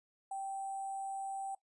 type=tone with sample-and-hold; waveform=sine; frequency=780 Hz; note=G5; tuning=9 cents flat; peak=-37 dBFS; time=0.31-1.55 s; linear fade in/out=5 ms; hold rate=8820 Hz; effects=noise-tail reverb RT60 0.1 s tail -18 dB re dry + resampled to 24000 Hz